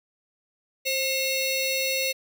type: ring-modulated tone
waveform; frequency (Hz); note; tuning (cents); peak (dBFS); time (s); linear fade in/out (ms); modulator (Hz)
20% pulse; 1619; G#6; -45; -16; 0.85-2.13; 20; 1090
effects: none